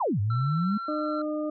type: exponential two-way sweep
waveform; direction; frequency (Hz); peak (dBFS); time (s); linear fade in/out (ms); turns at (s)
sine; down then up; 1157 to 98 to 215.1; -23; 0-0.78; 10; 0.2
type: tone with pitch glide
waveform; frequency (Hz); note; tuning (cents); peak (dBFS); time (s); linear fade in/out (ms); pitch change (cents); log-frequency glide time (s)
triangle; 1341 to 1357.4; E6 to F6; +29 to -50; -30; 0.3-1.22; 5; +21; 0.63-0.71
type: harmonic tone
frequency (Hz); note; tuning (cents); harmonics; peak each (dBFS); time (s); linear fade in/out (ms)
303.8; D#4; -41; 1 / 2 / 4; -29 / -31 / -41; 0.88-1.5; 5
effects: resampled to 11025 Hz